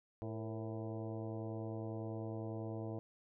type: harmonic tone with a mistuned harmonic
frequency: 110 Hz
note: A2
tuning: in tune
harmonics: 1 / 2 / 3 / 4 / 5 / 6 / 7 / 8 / 9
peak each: -43 / -49 / -46 / -49 / -52 / -51 / -57 / -61 / -61 dBFS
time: 0.22-2.99 s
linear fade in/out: 0 ms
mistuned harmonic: 4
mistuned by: +70 cents
effects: none